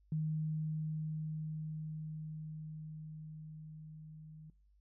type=tone with level ramp; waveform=sine; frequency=155.56 Hz; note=D#3; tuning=in tune; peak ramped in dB=-32 to -50 dBFS; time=0.12-4.5 s; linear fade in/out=2 ms; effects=noise-tail reverb RT60 0.4 s tail -21 dB re dry + added 50 Hz sine -65 dBFS peak until 4.8 s